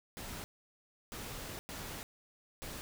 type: noise bursts at uneven times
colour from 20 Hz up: pink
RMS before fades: -44 dBFS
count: 4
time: 0.17-0.44 / 1.12-1.59 / 1.69-2.03 / 2.62-2.81 s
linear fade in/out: 0 ms
effects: none